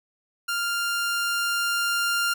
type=tone with level ramp; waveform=sawtooth; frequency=1396.9 Hz; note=F6; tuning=in tune; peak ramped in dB=-21 to -18 dBFS; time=0.48-2.34 s; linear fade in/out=10 ms; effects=none